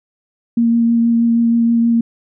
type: tone with vibrato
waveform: sine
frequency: 232.5 Hz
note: A#3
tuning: 4 cents flat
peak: -10 dBFS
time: 0.57-2.01 s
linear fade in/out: 5 ms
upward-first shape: triangle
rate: 6.3 Hz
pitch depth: 14 cents each way
effects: none